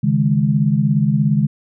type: chord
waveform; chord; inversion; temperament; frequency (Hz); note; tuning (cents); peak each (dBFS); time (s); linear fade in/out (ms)
sine; C# suspended second; none; equal; 138.59 / 155.56 / 207.7; C#3 / D#3 / G#3; 0 / 0 / 0; -17; 0.03-1.47; 10
effects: none